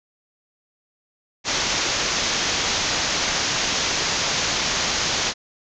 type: low-pass noise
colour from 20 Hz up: white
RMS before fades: -23 dBFS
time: 1.44-5.34 s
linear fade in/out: 50 ms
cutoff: 6800 Hz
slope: 96 dB/octave
effects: none